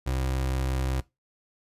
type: tone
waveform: 30% pulse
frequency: 65.4 Hz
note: C2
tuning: in tune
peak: -23 dBFS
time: 0.06-1.01 s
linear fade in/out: 10 ms
effects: noise-tail reverb RT60 0.2 s tail -19 dB re dry + resampled to 32000 Hz